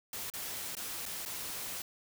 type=noise with dropouts; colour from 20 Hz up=white; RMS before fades=-40 dBFS; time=0.13-1.82 s; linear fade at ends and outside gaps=2 ms; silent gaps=0.301-0.337 / 0.752-0.768 / 1.055-1.061 / 1.252-1.259 s; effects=none